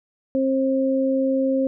sine tone pair together, 266.4 / 532.8 Hz, C4 / C5, +31 / +31 cents, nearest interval octave, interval 1200 cents, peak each -20 / -21 dBFS, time 0.35-1.67 s, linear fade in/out 0 ms, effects none

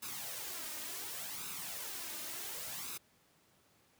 white noise with flanger, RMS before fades -43 dBFS, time 0.02-2.98 s, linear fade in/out 10 ms, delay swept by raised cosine 0.78 to 3.28 ms, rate 0.69 Hz, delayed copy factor +0.6, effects pink hiss -69 dBFS RMS until 3.99 s + high-pass 100 Hz 12 dB/octave

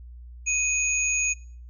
sine tone pair together, 2501 / 6677 Hz, D#7 / G#8, +8 / +8 cents, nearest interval octave + perfect fourth, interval 1700 cents, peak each -25 dBFS, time 0.46-1.34 s, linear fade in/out 20 ms, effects noise-tail reverb RT60 0.5 s tail -22 dB re dry + added 60 Hz sine -40 dBFS peak until 1.69 s

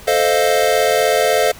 square chord, F dominant seventh, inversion first, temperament equal, 440 / 523.3 / 622.3 / 698.5 Hz, A4 / C5 / Eb5 / F5, 0 / 0 / 0 / 0 cents, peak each -19 dBFS, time 0.07-1.52 s, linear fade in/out 10 ms, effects pink hiss -39 dBFS RMS until 1.59 s

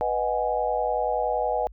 sine chord, G# minor seventh, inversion first, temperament equal, 493.9 / 622.3 / 740 / 830.6 Hz, B4 / D#5 / F#5 / G#5, 0 / 0 / 0 / 0 cents, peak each -28 dBFS, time 0.01-1.67 s, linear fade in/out 0 ms, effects added 50 Hz sine -43 dBFS peak until 1.72 s

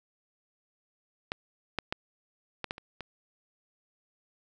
clicks, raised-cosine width 0.3 ms, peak -15 / -13 / -14 / -17 / -16 / -27 / -23 dBFS, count 7, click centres 1.319 / 1.787 / 1.925 / 2.643 / 2.709 / 2.781 / 3.007 s, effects none

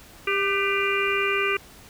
harmonic tone with a mistuned harmonic, 397.8 Hz, G4, 25 cents sharp, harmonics 1 / 3 / 4 / 5 / 6 / 7, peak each -26 / -28 / -31 / -31 / -26 / -30 dBFS, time 0.27-1.57 s, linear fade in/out 5 ms, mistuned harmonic 4, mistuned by -61 cents, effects pink hiss -48 dBFS RMS until 1.89 s

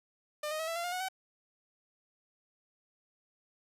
sawtooth tone with pitch steps, 601 / 621.1 / 641.9 / 663.4 / 685.6 / 708.5 / 732.3 / 756.8 Hz, D5 / D#5 / E5 / E5 / F5 / F5 / F#5 / F#5, +40 / -3 / -46 / +11 / -32 / +25 / -18 / +39 cents, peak -30 dBFS, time 0.43-1.086 s, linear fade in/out 5 ms, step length 82 ms, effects resampled to 32000 Hz

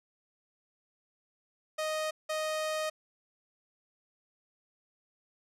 sawtooth tone bursts at uneven times, 622.3 Hz, D#5, in tune, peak -27 dBFS, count 2, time 1.78-2.11 / 2.29-2.9 s, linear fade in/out 10 ms, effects low-pass 11000 Hz 12 dB/octave

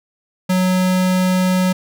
square tone, 184.4 Hz, F#3, 6 cents flat, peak -14 dBFS, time 0.49-1.73 s, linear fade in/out 10 ms, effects none

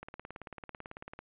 click train, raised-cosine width 0.5 ms, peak -28 dBFS, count 22, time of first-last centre 0.03-1.19 s, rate 18.1 Hz, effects resampled to 8000 Hz

